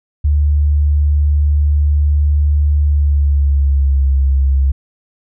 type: tone with pitch glide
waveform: sine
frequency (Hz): 73.42 to 67.72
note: D2 to C#2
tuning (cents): 0 to -40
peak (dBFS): -9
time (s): 0.24-4.72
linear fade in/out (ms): 10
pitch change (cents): -140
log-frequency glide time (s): 2.83-4.1
effects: none